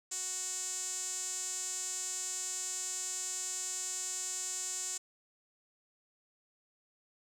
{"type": "tone with band-pass filter", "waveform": "sawtooth", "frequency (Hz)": 370, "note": "F#4", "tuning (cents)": 0, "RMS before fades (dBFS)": -38, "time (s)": [0.11, 4.98], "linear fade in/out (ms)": 10, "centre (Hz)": 7300, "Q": 7.1, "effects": []}